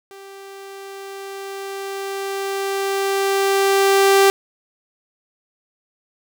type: tone with level ramp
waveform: sawtooth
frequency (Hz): 392.1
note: G4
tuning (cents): 0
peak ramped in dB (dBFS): -34 to -6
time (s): 0.11-4.3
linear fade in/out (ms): 0
effects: none